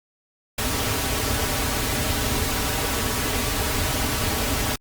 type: noise with comb filter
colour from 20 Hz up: pink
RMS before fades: -24 dBFS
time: 0.58-4.76 s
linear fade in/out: 5 ms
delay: 5.7 ms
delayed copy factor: -0.7
effects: Opus 48 kbps